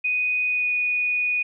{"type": "tone with pitch glide", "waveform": "sine", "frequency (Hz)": [2489, 2470], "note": ["D#7", "D#7"], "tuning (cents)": [0, -13], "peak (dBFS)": -20, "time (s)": [0.04, 1.43], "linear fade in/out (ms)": 10, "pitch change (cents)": -13, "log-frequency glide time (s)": [0.46, 0.72], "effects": []}